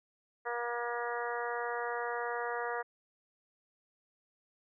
harmonic tone, 238.6 Hz, A#3, 41 cents sharp, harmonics 2 / 3 / 4 / 5 / 6 / 7 / 8, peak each -38 / -40 / -41 / -42 / -43 / -43 / -44 dBFS, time 0.45-2.83 s, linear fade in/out 20 ms, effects none

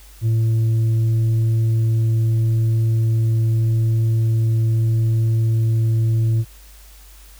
sine tone with tanh clipping, 112.6 Hz, A2, 40 cents sharp, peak -15 dBFS, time 0.21-6.45 s, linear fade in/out 50 ms, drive 3 dB, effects added 50 Hz sine -42 dBFS peak until 7.39 s + white hiss -48 dBFS RMS until 7.39 s

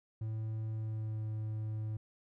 triangle tone with pitch glide, 110 to 108.49 Hz, A2 to A2, 0 to -24 cents, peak -33 dBFS, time 0.21-1.97 s, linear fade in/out 5 ms, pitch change -24 cents, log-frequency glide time 0.72-1.28 s, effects none

